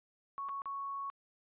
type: tone with dropouts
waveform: sine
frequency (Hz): 1108.7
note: C#6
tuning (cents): 0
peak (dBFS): -37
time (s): 0.38-1.1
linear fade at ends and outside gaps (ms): 0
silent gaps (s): 0.487-0.492 / 0.619-0.657
effects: resampled to 8000 Hz